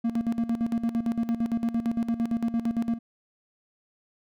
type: tone with tremolo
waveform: triangle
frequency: 231.4 Hz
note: A#3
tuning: 13 cents flat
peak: -20 dBFS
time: 0.04-2.99 s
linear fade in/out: 10 ms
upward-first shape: square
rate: 8.8 Hz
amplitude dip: 75%
effects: none